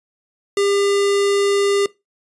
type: tone with notch filter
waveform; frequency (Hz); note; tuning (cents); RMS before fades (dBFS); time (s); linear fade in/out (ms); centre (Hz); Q
square; 400.9; G4; +39; -17; 0.57-1.86; 2; 920; 1.6
effects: noise-tail reverb RT60 0.2 s tail -19 dB re dry + resampled to 24000 Hz